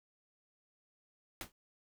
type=noise with exponential decay; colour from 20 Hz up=pink; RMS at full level=-38 dBFS; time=1.41-1.52 s; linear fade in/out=1 ms; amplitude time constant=23 ms; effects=none